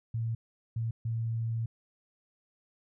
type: tone bursts at uneven times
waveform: sine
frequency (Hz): 114.1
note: A#2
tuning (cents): -37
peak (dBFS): -29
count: 3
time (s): 0.14-0.35 / 0.76-0.91 / 1.05-1.66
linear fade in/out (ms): 5
effects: none